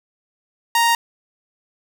sawtooth tone, 932.3 Hz, A#5, in tune, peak -10 dBFS, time 0.75-0.95 s, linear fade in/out 2 ms, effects none

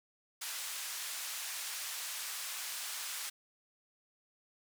white band-pass noise, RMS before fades -41 dBFS, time 0.41-3.3 s, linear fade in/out 10 ms, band 1100 to 11000 Hz, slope 12 dB/octave, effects none

